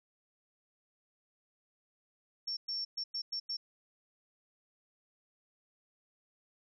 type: tone bursts at uneven times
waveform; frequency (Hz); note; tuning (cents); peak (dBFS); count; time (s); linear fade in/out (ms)
sine; 5450; F8; -43; -34; 6; 2.47-2.57 / 2.68-2.85 / 2.97-3.04 / 3.14-3.22 / 3.32-3.4 / 3.49-3.57; 10
effects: none